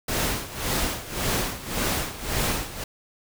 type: noise with tremolo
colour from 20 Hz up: pink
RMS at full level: -24 dBFS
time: 0.08-2.84 s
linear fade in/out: 5 ms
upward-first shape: sine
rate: 1.8 Hz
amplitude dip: 80%
effects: none